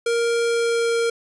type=tone with pitch glide; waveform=square; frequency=467.3 to 464.3 Hz; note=A#4 to A#4; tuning=+4 to -7 cents; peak=-19 dBFS; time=0.06-1.1 s; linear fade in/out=5 ms; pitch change=-11 cents; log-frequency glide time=0.45-0.95 s; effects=resampled to 24000 Hz + 10-bit